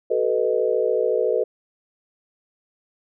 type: chord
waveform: sine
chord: B dominant seventh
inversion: second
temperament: equal with one note detuned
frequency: 379.7 / 440 / 493.9 / 622.3 Hz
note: F#4 / A4 / B4 / D#5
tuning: +45 / 0 / 0 / 0 cents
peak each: -26 / -22 / -22 / -26 dBFS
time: 0.1-1.44 s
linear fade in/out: 10 ms
effects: none